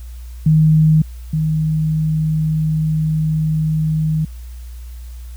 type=tone pair in turn; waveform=sine; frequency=156.5 / 156.5 Hz; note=D#3 / D#3; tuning=+10 / +10 cents; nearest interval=unison; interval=0 cents; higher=neither; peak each=-8 / -14 dBFS; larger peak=first; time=0.46-1.02 / 1.33-4.25 s; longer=second; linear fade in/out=5 ms; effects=added 60 Hz sine -29 dBFS peak until 5.36 s + white hiss -49 dBFS RMS until 5.36 s